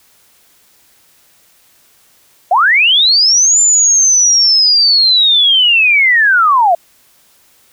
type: linear two-way sweep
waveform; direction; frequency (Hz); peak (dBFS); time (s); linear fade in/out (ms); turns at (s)
sine; up then down; 652 to 7190 to 652; -6; 2.51-6.75; 5; 3.6
effects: white hiss -50 dBFS RMS until 7.72 s